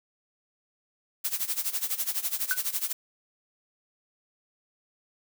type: noise with tremolo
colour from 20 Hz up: blue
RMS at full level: -27 dBFS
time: 1.24-2.93 s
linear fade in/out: 10 ms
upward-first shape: sine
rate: 12 Hz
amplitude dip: 85%
type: tone with exponential decay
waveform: triangle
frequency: 1500 Hz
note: F#6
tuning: 23 cents sharp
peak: -19 dBFS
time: 2.51-2.6 s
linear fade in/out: 1 ms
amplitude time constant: 19 ms
effects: none